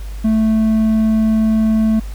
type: tone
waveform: triangle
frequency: 219.7 Hz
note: A3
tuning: 2 cents flat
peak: -9 dBFS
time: 0.24-2 s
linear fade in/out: 10 ms
effects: added 50 Hz sine -24 dBFS peak until 2.14 s + pink hiss -42 dBFS RMS until 2.14 s